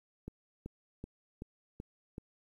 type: click train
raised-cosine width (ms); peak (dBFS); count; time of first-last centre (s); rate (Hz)
3; -29; 6; 0.28-2.181; 2.63
effects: 11-bit